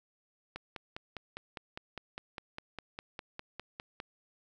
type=click train; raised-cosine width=0.3 ms; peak=-24 dBFS; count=18; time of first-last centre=0.56-4.001 s; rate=4.94 Hz; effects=none